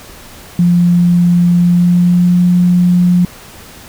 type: tone with pitch glide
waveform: sine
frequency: 174.61 to 177.66 Hz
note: F3 to F3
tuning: 0 to +30 cents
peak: -6 dBFS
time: 0.59-3.25 s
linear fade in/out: 2 ms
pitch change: +30 cents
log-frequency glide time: 1.53-2.43 s
effects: pink hiss -35 dBFS RMS until 3.88 s